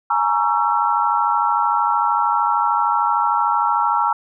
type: chord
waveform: sine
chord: A# half-diminished seventh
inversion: third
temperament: just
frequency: 839.1 / 932.3 / 1118.8 / 1342.6 Hz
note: G#5 / A#5 / C#6 / E6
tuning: +18 / 0 / +16 / +31 cents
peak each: -21 / -19 / -24 / -20 dBFS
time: 0.1-4.13 s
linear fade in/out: 5 ms
effects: none

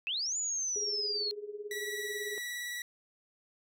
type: linear two-way sweep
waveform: sine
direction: up then down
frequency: 2506 to 7020 to 4213 Hz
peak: -31 dBFS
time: 0.07-1.31 s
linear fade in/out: 0 ms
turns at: 0.37 s
type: tone with tremolo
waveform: sine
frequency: 415.3 Hz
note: G#4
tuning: in tune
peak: -35 dBFS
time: 0.76-2.38 s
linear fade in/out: 0 ms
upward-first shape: triangle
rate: 18 Hz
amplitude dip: 85%
type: tone with vibrato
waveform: sawtooth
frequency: 1941 Hz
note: B6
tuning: 31 cents flat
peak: -33 dBFS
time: 1.71-2.82 s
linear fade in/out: 2 ms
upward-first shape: triangle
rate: 19 Hz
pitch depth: 23 cents each way
effects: none

